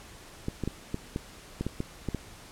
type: clicks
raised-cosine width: 3 ms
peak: -17 dBFS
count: 10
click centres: 0.484 / 0.637 / 0.676 / 0.944 / 1.161 / 1.61 / 1.666 / 1.804 / 2.087 / 2.147 s
effects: pink hiss -49 dBFS RMS until 2.51 s + low-pass 11000 Hz 12 dB/octave